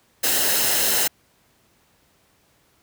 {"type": "noise with comb filter", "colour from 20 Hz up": "white", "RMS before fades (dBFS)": -20, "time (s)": [0.23, 1.08], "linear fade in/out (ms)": 10, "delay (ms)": 0.86, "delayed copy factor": -0.5, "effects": ["pink hiss -61 dBFS RMS until 2.82 s", "high-pass 60 Hz 12 dB/octave"]}